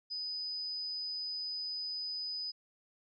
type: tone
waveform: sine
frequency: 4992 Hz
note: D#8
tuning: 5 cents sharp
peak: -36 dBFS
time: 0.1-2.52 s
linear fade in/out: 20 ms
effects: none